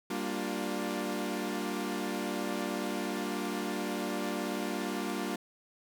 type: chord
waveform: sawtooth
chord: G minor seventh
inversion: none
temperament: equal with one note detuned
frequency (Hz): 196 / 233.1 / 293.7 / 353.9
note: G3 / Bb3 / D4 / F4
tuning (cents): 0 / 0 / 0 / +23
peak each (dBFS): -34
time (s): 0.1-5.36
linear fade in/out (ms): 5
effects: none